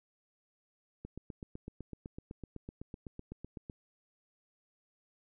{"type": "click train", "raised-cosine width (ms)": 3, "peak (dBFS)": -30, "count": 22, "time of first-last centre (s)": [1.05, 3.698], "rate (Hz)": 7.93, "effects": []}